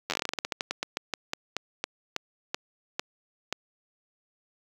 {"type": "slowing click train", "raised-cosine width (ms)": 0.2, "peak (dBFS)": -11, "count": 26, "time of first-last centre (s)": [0.1, 3.526], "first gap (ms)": 10, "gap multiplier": 1.18, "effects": ["high-pass 200 Hz 12 dB/octave", "7-bit"]}